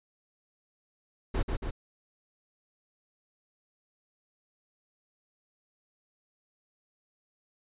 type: noise with echo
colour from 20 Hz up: brown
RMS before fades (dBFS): -27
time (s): 1.34-1.43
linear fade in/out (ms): 10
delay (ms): 140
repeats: 2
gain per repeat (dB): -3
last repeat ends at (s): 1.71
effects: resampled to 8000 Hz